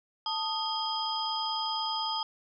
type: tone cluster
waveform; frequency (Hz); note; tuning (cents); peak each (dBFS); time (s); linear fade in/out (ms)
sine; 884 / 1243 / 3222 / 4992; A5 / D#6 / G7 / D#8; +8 / -2 / +47 / +5; -33 / -37 / -35 / -35; 0.26-2.23; 2
effects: none